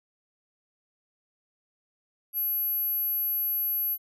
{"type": "tone", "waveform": "sine", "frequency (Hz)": 11700, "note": "F#9", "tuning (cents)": -21, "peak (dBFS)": -25, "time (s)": [2.33, 3.98], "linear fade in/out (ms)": 50, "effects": []}